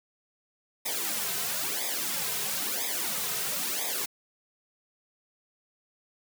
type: noise with flanger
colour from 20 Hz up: white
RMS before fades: -31 dBFS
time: 0.85-4.06 s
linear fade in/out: 10 ms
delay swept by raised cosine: 0.69 to 3.59 ms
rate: 1 Hz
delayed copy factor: -1
effects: high-pass 150 Hz 12 dB/octave